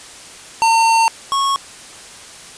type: tone pair in turn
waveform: square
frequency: 907 / 1099.7 Hz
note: A#5 / C#6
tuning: -48 / -14 cents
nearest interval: minor third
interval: 334 cents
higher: second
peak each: -11 / -15 dBFS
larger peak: first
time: 0.62-1.08 / 1.32-1.56 s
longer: first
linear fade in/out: 0 ms
effects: white hiss -37 dBFS RMS until 2.57 s + resampled to 22050 Hz